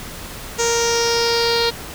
sawtooth tone with low-pass filter sweep, 466.5 Hz, A#4, 1 cent sharp, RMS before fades -18 dBFS, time 0.58-1.71 s, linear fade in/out 20 ms, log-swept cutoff 6700 to 4200 Hz, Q 6.1, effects pink hiss -33 dBFS RMS until 1.94 s

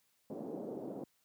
pink band-pass noise, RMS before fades -43 dBFS, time 0.3-1.04 s, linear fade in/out 2 ms, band 210 to 590 Hz, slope 24 dB/octave, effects white hiss -75 dBFS RMS until 1.24 s + high-pass 60 Hz 12 dB/octave

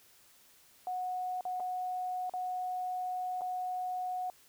sine tone with dropouts, 733 Hz, F#5, 16 cents flat, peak -33 dBFS, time 0.87-4.3 s, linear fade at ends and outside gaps 1 ms, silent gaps 1.409-1.452 / 1.599-1.603 / 2.296-2.337 / 3.41-3.417 s, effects white hiss -62 dBFS RMS until 4.48 s

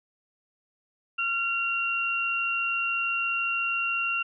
sine tone pair together, 1376 / 2757 Hz, F6 / F7, -26 / -23 cents, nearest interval octave, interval 1203 cents, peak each -30 / -26 dBFS, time 1.18-4.23 s, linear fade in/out 10 ms, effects none

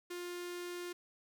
sawtooth tone with notch filter, 352.7 Hz, F4, 17 cents sharp, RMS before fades -43 dBFS, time 0.1-0.93 s, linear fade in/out 10 ms, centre 760 Hz, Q 1.4, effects none

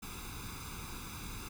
pink noise with comb filter, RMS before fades -44 dBFS, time 0.02-1.49 s, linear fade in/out 10 ms, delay 0.81 ms, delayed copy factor +0.85, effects none

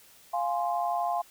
sine chord, F minor, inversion none, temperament equal, 698.5 / 830.6 / 1046.5 Hz, F5 / Ab5 / C6, 0 / 0 / 0 cents, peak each -28 / -32 / -33 dBFS, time 0.33-1.22 s, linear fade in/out 10 ms, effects white hiss -56 dBFS RMS until 1.3 s

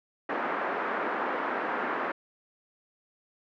white band-pass noise, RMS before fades -31 dBFS, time 0.29-2.12 s, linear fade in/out 5 ms, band 250 to 1600 Hz, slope 24 dB/octave, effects none

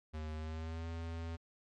square tone with pitch glide, 77.7 to 82.8 Hz, D#2 to E2, -2 to +8 cents, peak -40 dBFS, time 0.13-1.37 s, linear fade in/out 20 ms, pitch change +110 cents, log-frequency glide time 0.35-0.87 s, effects low-pass 5000 Hz 12 dB/octave + MP3 64 kbps

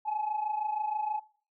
sine tone pair together, 830.6 / 856.9 Hz, G#5 / A5, 0 / -46 cents, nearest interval minor second, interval 54 cents, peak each -33 / -29 dBFS, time 0.05-1.2 s, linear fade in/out 20 ms, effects noise-tail reverb RT60 0.4 s tail -21 dB re dry + tanh soft clip ceiling -24 dBFS

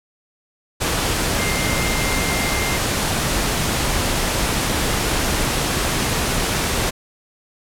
sine tone in noise, 2103 Hz, C7, 8 cents sharp, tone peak -26 dBFS, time 1.38-2.78 s, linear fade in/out 20 ms, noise pink, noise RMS -20 dBFS, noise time 0.8-6.91 s, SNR -9 dB, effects low-pass 12000 Hz 12 dB/octave

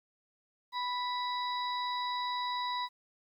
harmonic tone with a mistuned harmonic, 987.8 Hz, B5, in tune, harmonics 1 / 2 / 4 / 5, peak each -33 / -43 / -39 / -49 dBFS, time 0.72-2.89 s, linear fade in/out 50 ms, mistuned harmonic 4, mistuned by -20 cents, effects 11-bit

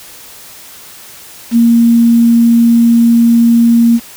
sine tone with quantisation, 233.1 Hz, A#3, in tune, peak -4 dBFS, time 1.51-4 s, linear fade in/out 50 ms, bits 5, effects white hiss -34 dBFS RMS until 4.16 s

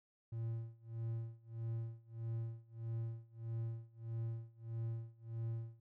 triangle tone with tremolo, 114.4 Hz, A#2, 32 cents flat, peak -35 dBFS, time 0.32-5.8 s, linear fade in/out 5 ms, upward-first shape sine, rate 1.6 Hz, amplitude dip 95%, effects none

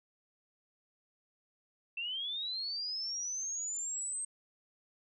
sine linear sweep, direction up, 2659 to 8372 Hz, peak -35 dBFS, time 1.97-4.25 s, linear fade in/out 5 ms, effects none

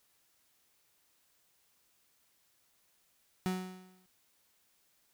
35% pulse tone with exponential decay, 185 Hz, F#3, in tune, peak -27 dBFS, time 3.46-4.06 s, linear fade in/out 0 ms, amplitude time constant 130 ms, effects white hiss -72 dBFS RMS until 5.13 s

